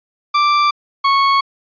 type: tone pair in turn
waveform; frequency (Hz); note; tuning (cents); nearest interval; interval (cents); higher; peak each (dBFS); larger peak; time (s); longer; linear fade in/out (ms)
40% pulse; 1174.7 / 1103.8; D6 / C#6; 0 / -8; minor second; 108; first; -10; neither; 0.34-0.71 / 1.04-1.41; neither; 10
effects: resampled to 11025 Hz